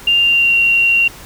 sine tone with pitch glide, 2794 to 2756 Hz, F7 to F7, 0 to -24 cents, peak -9 dBFS, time 0.07-1.08 s, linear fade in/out 5 ms, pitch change -24 cents, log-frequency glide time 0.2-0.54 s, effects pink hiss -36 dBFS RMS until 1.25 s

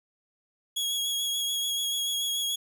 sawtooth tone with vibrato, 3322 Hz, G#7, in tune, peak -24 dBFS, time 0.76-2.56 s, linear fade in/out 10 ms, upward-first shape sine, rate 6.9 Hz, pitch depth 19 cents each way, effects none

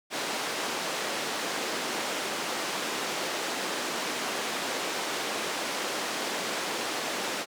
pink band-pass noise, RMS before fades -32 dBFS, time 0.1-7.46 s, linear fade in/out 50 ms, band 320 to 7200 Hz, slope 12 dB/octave, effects high-pass 150 Hz 12 dB/octave

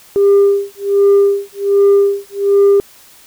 sine tone with tremolo, 400 Hz, G4, 35 cents sharp, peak -3 dBFS, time 0.16-2.8 s, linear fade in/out 0 ms, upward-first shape sine, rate 1.3 Hz, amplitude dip 100%, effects tanh soft clip ceiling -4 dBFS + white hiss -43 dBFS RMS until 3.26 s

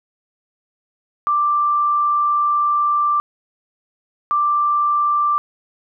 sine tone bursts at uneven times, 1178 Hz, D6, 5 cents sharp, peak -14 dBFS, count 2, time 1.27-3.2 / 4.31-5.38 s, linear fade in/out 0 ms, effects none

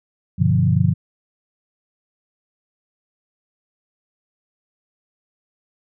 sine chord, G dominant seventh, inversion none, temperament equal, 98 / 123.47 / 146.83 / 174.61 Hz, G2 / B2 / D3 / F3, 0 / 0 / 0 / 0 cents, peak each -19 dBFS, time 0.38-0.94 s, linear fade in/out 20 ms, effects none

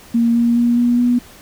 sine tone with pitch steps, 233.1 / 235.7 / 238.3 / 240.9 / 243.6 Hz, A#3 / A#3 / A#3 / B3 / B3, 0 / +19 / +38 / -43 / -24 cents, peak -11 dBFS, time 0.14-1.19 s, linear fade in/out 10 ms, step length 210 ms, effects pink hiss -42 dBFS RMS until 1.41 s

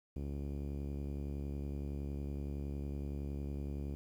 sawtooth tone with low-pass filter, 70.8 Hz, C#2, 37 cents sharp, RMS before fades -40 dBFS, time 0.16-3.95 s, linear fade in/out 0 ms, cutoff 360 Hz, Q 1.3, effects 11-bit

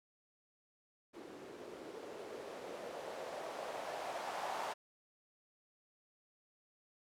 violet noise with low-pass filter sweep, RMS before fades -45 dBFS, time 1.13-4.74 s, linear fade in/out 20 ms, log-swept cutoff 340 to 810 Hz, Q 2.5, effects none

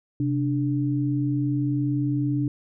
sine tone pair together, 130.81 / 293.2 Hz, C3 / D4, 0 / -3 cents, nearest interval octave + major second, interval 1397 cents, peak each -24 dBFS, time 0.2-2.48 s, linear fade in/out 2 ms, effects none

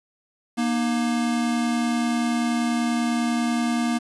square tone pair together, 236.3 / 306.6 Hz, A#3 / D#4, +24 / -25 cents, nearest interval perfect fourth, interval 451 cents, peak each -22 / -30 dBFS, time 0.57-3.99 s, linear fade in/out 20 ms, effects resampled to 24000 Hz + 8-bit

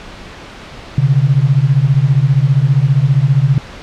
sine beating tone pair, 129.6 / 144.6 Hz, C3 / D3, -16 / -27 cents, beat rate 15 Hz, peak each -11 dBFS, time 0.98-3.58 s, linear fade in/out 2 ms, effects pink hiss -32 dBFS RMS until 3.82 s + low-pass 4000 Hz 12 dB/octave

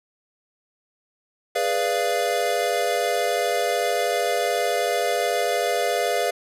square chord, G# diminished seventh, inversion none, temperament equal with one note detuned, 415.3 / 493.9 / 587.3 / 690 Hz, G#4 / B4 / D5 / F5, 0 / 0 / 0 / -21 cents, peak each -29 / -27 / -28 / -25 dBFS, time 1.55-6.31 s, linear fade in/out 10 ms, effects resampled to 32000 Hz

